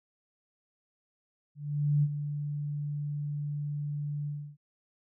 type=tone with ADSR envelope; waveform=sine; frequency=146.4 Hz; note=D3; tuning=5 cents flat; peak=-21 dBFS; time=1.55-4.57 s; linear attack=480 ms; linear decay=48 ms; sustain=-10 dB; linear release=300 ms; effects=none